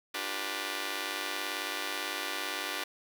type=chord; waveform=5% pulse; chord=G dominant seventh; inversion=second; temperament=just; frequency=294 / 352.8 / 392 / 490 Hz; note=D4 / F4 / G4 / B4; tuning=+2 / +18 / 0 / -14 cents; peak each=-29 dBFS; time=0.14-2.84 s; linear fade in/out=5 ms; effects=none